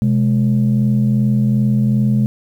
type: tone pair together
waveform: sine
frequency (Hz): 127.67 / 210.3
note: C3 / G#3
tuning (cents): -42 / +22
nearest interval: major sixth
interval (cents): 864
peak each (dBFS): -13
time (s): 0.02-2.26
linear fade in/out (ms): 0
effects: tanh soft clip ceiling -7 dBFS + 8-bit